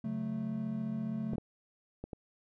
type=chord; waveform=triangle; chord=F# minor; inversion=second; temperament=equal; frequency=138.59 / 185 / 220 Hz; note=C#3 / F#3 / A3; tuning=0 / 0 / 0 cents; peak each=-39 / -39 / -33 dBFS; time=0.04-1.36 s; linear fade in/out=5 ms
type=clicks; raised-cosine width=2 ms; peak=-24 / -24 / -27 / -27 dBFS; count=4; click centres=1.334 / 1.382 / 2.04 / 2.132 s
effects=none